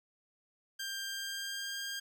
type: tone with pitch glide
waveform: 15% pulse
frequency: 1589 to 1605.6 Hz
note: G6 to G6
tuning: +23 to +41 cents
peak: -31 dBFS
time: 0.79-2 s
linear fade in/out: 10 ms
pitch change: +18 cents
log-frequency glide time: 1.05-1.8 s
effects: none